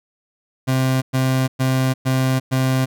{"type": "tone bursts", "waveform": "30% pulse", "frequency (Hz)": 130.81, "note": "C3", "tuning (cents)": 0, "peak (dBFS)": -13, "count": 5, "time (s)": [0.67, 2.86], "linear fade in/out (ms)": 20, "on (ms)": 350, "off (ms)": 110, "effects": []}